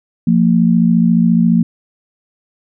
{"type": "tone pair together", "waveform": "sine", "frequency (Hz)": [174.61, 229], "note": ["F3", "A#3"], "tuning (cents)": [0, -31], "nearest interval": "perfect fourth", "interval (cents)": 469, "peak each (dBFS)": -11, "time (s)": [0.27, 1.63], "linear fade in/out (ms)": 5, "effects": []}